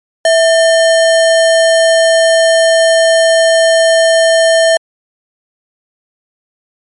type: tone with sample-and-hold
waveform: sine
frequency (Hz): 656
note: E5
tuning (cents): -9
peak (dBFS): -5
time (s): 0.25-4.77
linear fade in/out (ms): 2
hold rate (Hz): 2450
effects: MP3 48 kbps